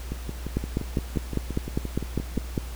two click trains, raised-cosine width 3 ms, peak -11 / -18 dBFS, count 11 / 14, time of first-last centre 0.57-2.578 / 0.12-2.373 s, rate 4.98 / 5.77 Hz, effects added 60 Hz sine -33 dBFS peak until 2.75 s + pink hiss -44 dBFS RMS until 2.75 s

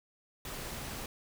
pink noise, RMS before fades -41 dBFS, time 0.45-1.06 s, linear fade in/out 2 ms, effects none

